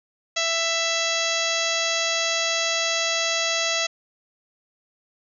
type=harmonic tone; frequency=663 Hz; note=E5; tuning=10 cents sharp; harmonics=1 / 2 / 3 / 4 / 5 / 6 / 7 / 8 / 9 / 10; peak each=-29 / -32 / -29 / -29 / -29 / -30 / -33 / -33 / -34 / -31 dBFS; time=0.36-3.87 s; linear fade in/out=10 ms; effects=none